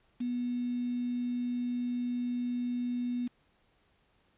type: tone with quantisation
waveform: sine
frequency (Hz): 244.3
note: B3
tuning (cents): -19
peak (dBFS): -30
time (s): 0.2-3.28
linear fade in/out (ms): 10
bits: 8
effects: pink hiss -70 dBFS RMS until 4.37 s + resampled to 8000 Hz